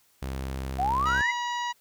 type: tone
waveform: sawtooth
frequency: 66.3 Hz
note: C2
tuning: 23 cents sharp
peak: -27 dBFS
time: 0.22-1.22 s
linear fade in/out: 5 ms
type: exponential sweep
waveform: sine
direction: up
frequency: 698.5 to 2120 Hz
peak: -23 dBFS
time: 0.78-1.32 s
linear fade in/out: 20 ms
type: harmonic tone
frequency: 964 Hz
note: B5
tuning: 42 cents flat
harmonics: 1 / 2 / 3 / 4 / 5 / 6 / 7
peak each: -29 / -35 / -39 / -42 / -48 / -49 / -47 dBFS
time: 1.05-1.73 s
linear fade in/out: 20 ms
effects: white hiss -64 dBFS RMS until 1.8 s